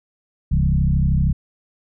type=tone with frequency modulation; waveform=sine; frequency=103.83 Hz; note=G#2; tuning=in tune; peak=-14 dBFS; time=0.51-1.33 s; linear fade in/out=10 ms; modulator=32.9 Hz; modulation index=2.2; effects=none